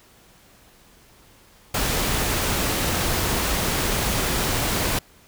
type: noise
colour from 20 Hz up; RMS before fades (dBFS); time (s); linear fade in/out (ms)
pink; -23; 1.74-4.99; 5
effects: pink hiss -53 dBFS RMS until 5.27 s